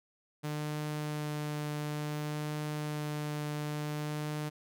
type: tone with vibrato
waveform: sawtooth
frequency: 150 Hz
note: D3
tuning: 37 cents sharp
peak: -30 dBFS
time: 0.43-4.5 s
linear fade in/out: 20 ms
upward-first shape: triangle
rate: 0.57 Hz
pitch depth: 11 cents each way
effects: none